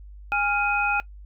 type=tone cluster; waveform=sine; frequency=820 / 1398 / 2508 Hz; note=G#5 / F6 / D#7; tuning=-22 / +1 / +13 cents; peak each=-25 dBFS; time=0.32-1 s; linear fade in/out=0 ms; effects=noise-tail reverb RT60 0.1 s tail -20 dB re dry + added 50 Hz sine -40 dBFS peak until 1.25 s